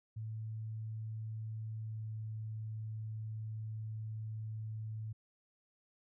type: tone with pitch glide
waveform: sine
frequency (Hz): 110 to 109.37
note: A2 to A2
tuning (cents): 0 to -10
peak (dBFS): -39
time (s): 0.16-5.13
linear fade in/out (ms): 10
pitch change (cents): -10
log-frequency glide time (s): 1.81-2.06
effects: none